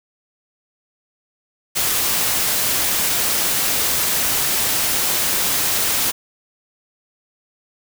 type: noise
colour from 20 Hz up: white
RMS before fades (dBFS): -19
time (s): 1.75-6.12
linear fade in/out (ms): 20
effects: none